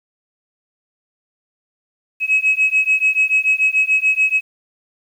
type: beating tone pair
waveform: sine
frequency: 2556 / 2562.9 Hz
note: D#7 / E7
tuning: +46 / -49 cents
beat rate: 6.9 Hz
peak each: -15 dBFS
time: 2.2-4.41 s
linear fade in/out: 50 ms
effects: tanh soft clip ceiling -7 dBFS + 8-bit